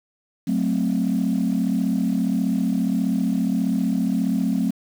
sine chord, F# diminished, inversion none, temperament equal, 185 / 220 / 261.6 Hz, F#3 / A3 / C4, 0 / 0 / 0 cents, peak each -22 dBFS, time 0.47-4.71 s, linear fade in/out 10 ms, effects tanh soft clip ceiling -13 dBFS + 7-bit

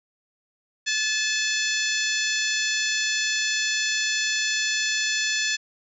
harmonic tone with a mistuned harmonic, 866 Hz, A5, 28 cents flat, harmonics 2 / 3 / 4 / 5 / 6 / 7 / 8, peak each -27 / -29 / -30 / -31 / -32 / -32 / -33 dBFS, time 0.86-5.57 s, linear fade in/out 20 ms, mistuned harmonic 8, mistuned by +51 cents, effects none

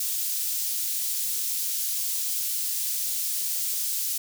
white high-pass noise, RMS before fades -28 dBFS, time 0-4.18 s, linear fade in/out 5 ms, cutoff 4900 Hz, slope 12 dB/octave, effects none

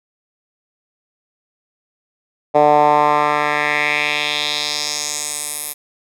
10% pulse tone with band-pass filter sweep, 148.5 Hz, D3, 20 cents sharp, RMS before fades -17 dBFS, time 2.54-5.74 s, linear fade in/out 20 ms, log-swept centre 640 to 12000 Hz, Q 2.5, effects none

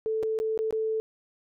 sine tone with dropouts, 440 Hz, A4, in tune, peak -25 dBFS, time 0.06-1 s, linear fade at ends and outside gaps 0 ms, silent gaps 0.228-0.233 / 0.389-0.4 / 0.576-0.59 / 0.708-0.726 s, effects none

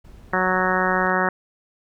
brown noise, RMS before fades -44 dBFS, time 0.04-1.08 s, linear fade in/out 10 ms
harmonic tone, 185 Hz, F#3, in tune, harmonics 1 / 2 / 3 / 4 / 5 / 6 / 7 / 8 / 9 / 10, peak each -27 / -27 / -27 / -27 / -27 / -27 / -27 / -27 / -27 / -27 dBFS, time 0.33-1.29 s, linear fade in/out 2 ms
clicks, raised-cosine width 0.3 ms, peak -33 dBFS, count 2, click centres 1.07 / 1.098 s
effects none

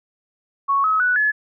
sine tone with pitch steps, 1108.7 / 1280.9 / 1479.9 / 1709.8 Hz, C#6 / D#6 / F#6 / G#6, 0 / +50 / 0 / +50 cents, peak -15 dBFS, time 0.68-1.32 s, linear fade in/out 20 ms, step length 160 ms, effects none

